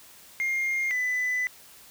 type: tone pair in turn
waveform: sine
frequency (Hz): 2122 / 1998.3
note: C7 / B6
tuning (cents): +24 / +20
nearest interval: minor second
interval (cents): 104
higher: first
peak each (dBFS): -22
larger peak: neither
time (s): 0.4-0.91 / 0.91-1.47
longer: second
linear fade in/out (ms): 0
effects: tanh soft clip ceiling -23 dBFS + white hiss -51 dBFS RMS until 1.9 s